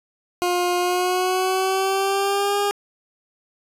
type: tone with pitch glide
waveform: 20% pulse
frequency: 355.5 to 406 Hz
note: F4 to G#4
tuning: +31 to -39 cents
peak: -14 dBFS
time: 0.42-2.71 s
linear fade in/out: 0 ms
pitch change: +230 cents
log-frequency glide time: 0.78-2.58 s
effects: resampled to 32000 Hz + 9-bit